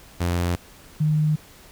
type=tone pair in turn; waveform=sawtooth / sine; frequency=87.31 / 153.06 Hz; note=F2 / D#3; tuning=0 / -28 cents; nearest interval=minor seventh; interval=972 cents; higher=second; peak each=-17 dBFS; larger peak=neither; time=0.2-0.56 / 1-1.36 s; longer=neither; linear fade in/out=10 ms; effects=pink hiss -48 dBFS RMS until 1.71 s